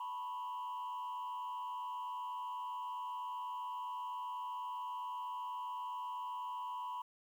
sine tone with frequency modulation, 987.8 Hz, B5, in tune, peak -37 dBFS, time 0-7.02 s, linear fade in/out 5 ms, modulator 92.2 Hz, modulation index 0.71, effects tanh soft clip ceiling -38 dBFS + 11-bit

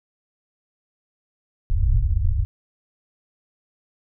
pink low-pass noise, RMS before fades -19 dBFS, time 1.7-2.45 s, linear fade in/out 0 ms, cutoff 120 Hz, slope 96 dB/octave, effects none

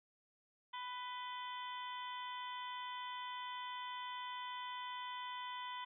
harmonic tone with a mistuned harmonic, 496.3 Hz, B4, 8 cents sharp, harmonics 2 / 3 / 4 / 5 / 6 / 7, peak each -44 / -56 / -52 / -60 / -52 / -54 dBFS, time 0.73-5.85 s, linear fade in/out 10 ms, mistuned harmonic 6, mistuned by +56 cents, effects none

